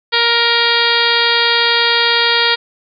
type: harmonic tone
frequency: 469 Hz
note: A#4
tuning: 11 cents sharp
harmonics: 1 / 2 / 3 / 4 / 5 / 6 / 7 / 8 / 9 / 10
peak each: -21 / -20 / -19 / -18 / -21 / -24 / -18 / -19 / -21 / -21 dBFS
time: 0.12-2.56 s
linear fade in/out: 20 ms
effects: none